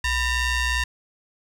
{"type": "ring-modulated tone", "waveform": "sawtooth", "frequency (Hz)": 932.3, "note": "A#5", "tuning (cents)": 0, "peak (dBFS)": -14, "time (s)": [0.04, 0.84], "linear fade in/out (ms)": 5, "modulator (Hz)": 871, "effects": ["low-pass 8000 Hz 12 dB/octave", "8-bit"]}